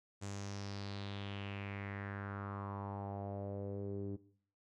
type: tone with low-pass filter sweep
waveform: sawtooth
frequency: 99.8 Hz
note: G2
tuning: 32 cents sharp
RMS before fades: -43 dBFS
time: 0.21-4.17 s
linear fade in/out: 20 ms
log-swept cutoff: 7500 to 340 Hz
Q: 3.9
effects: noise-tail reverb RT60 0.6 s tail -19 dB re dry